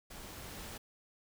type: noise with level ramp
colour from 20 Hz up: pink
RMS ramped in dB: -49 to -45 dBFS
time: 0.1-0.78 s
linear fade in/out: 10 ms
effects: none